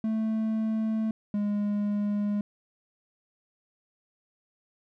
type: tone pair in turn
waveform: triangle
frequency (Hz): 220 / 206.1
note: A3 / G#3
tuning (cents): 0 / -13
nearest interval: minor second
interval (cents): 113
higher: first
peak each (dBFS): -23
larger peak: neither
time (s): 0.04-1.11 / 1.34-2.41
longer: neither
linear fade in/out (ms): 2
effects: none